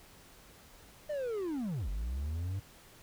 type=linear two-way sweep; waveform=triangle; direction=down then up; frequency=614 to 46 to 100.4 Hz; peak=-31 dBFS; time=1.09-2.6 s; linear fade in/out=10 ms; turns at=1.89 s; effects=pink hiss -57 dBFS RMS until 3.02 s